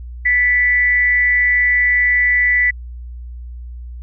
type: tone with amplitude modulation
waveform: sine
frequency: 1975.5 Hz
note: B6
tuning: in tune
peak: -9 dBFS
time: 0.25-2.71 s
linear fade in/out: 10 ms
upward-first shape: sine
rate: 245 Hz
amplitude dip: 45%
effects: added 60 Hz sine -28 dBFS peak until 4.02 s